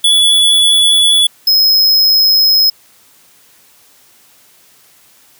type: tone pair in turn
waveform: square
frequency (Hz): 3421 / 5126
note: A7 / E8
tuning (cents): -49 / -49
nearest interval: perfect fifth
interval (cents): 700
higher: second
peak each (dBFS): -7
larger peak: neither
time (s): 0.04-1.27 / 1.47-2.7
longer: neither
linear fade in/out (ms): 5
effects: white hiss -47 dBFS RMS until 5.39 s + high-pass 80 Hz 12 dB/octave